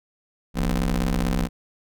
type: ring-modulated tone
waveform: 25% pulse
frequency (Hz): 64.7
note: C2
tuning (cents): -19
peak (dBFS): -14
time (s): 0.54-1.49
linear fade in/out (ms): 50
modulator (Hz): 105
effects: none

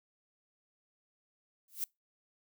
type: noise with exponential growth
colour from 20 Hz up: violet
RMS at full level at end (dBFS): -31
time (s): 1.68-1.84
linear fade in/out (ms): 2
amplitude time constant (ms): 34
effects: noise-tail reverb RT60 0.2 s tail -26 dB re dry

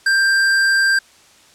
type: tone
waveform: square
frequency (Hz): 1582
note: G6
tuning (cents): +15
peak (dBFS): -13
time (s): 0.06-0.99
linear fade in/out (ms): 5
effects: white hiss -49 dBFS RMS until 1.54 s + low-pass 8000 Hz 12 dB/octave

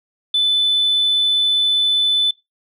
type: tone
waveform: sine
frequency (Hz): 3505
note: A7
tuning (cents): -7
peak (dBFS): -12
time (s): 0.34-2.31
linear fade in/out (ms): 5
effects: noise-tail reverb RT60 0.2 s tail -21 dB re dry + tanh soft clip ceiling -10 dBFS

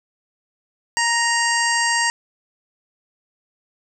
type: harmonic tone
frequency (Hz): 934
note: A#5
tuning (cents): +3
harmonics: 1 / 2 / 3 / 5 / 6 / 7 / 8 / 9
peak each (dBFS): -22 / -20 / -28 / -26 / -31 / -31 / -27 / -31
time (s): 0.97-2.1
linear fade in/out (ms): 0
effects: none

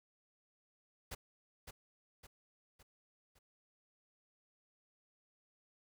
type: noise with echo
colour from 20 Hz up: pink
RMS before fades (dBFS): -44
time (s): 1.11-1.15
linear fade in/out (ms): 10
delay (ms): 560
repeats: 4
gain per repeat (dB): -6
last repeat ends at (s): 3.39
effects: none

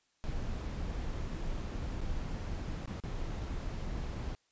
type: noise with dropouts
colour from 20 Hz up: brown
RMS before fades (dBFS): -37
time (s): 0.24-4.35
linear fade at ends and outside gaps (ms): 0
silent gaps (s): 2.007-2.014 / 2.858-2.875 / 3.001-3.037
effects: white hiss -74 dBFS RMS until 4.51 s + resampled to 16000 Hz

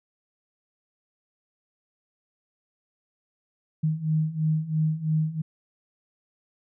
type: beating tone pair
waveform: sine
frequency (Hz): 154.7 / 157.7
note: D#3 / D#3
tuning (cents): -10 / +24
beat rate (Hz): 3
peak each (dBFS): -27 / -24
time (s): 3.83-5.42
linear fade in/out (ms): 10
effects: none

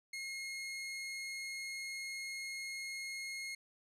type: tone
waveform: sawtooth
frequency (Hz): 2153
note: C7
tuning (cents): +49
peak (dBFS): -37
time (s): 0.13-3.55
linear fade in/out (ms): 5
effects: low-pass 10000 Hz 12 dB/octave + 13-bit

